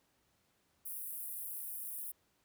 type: high-pass noise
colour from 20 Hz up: pink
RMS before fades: -43 dBFS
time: 0.85-2.12 s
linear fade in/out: 10 ms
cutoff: 10000 Hz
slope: 48 dB/octave
effects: pink hiss -75 dBFS RMS until 2.44 s + high-pass 60 Hz 12 dB/octave